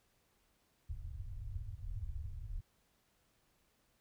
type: low-pass noise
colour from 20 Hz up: pink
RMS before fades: -43 dBFS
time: 0.89-2.61 s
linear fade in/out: 10 ms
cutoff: 110 Hz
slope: 48 dB/octave
effects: pink hiss -75 dBFS RMS until 4 s